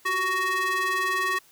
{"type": "ring-modulated tone", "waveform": "square", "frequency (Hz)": 370, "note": "F#4", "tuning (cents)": 0, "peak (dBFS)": -21, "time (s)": [0.05, 1.39], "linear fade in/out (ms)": 10, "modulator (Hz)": 1490, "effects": ["white hiss -57 dBFS RMS until 1.51 s"]}